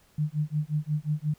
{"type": "tone with tremolo", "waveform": "sine", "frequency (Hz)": 151.1, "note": "D3", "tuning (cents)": 50, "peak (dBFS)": -22, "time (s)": [0.18, 1.34], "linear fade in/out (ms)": 5, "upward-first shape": "sine", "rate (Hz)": 5.6, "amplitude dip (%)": 100, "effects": ["pink hiss -62 dBFS RMS until 1.38 s"]}